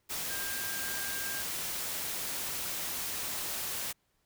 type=tone in noise; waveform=sine; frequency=1598 Hz; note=G6; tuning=33 cents sharp; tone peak=-40 dBFS; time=0.29-1.43 s; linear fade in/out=20 ms; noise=white; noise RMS=-36 dBFS; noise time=0.09-3.93 s; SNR=-7 dB; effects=pink hiss -75 dBFS RMS until 4.25 s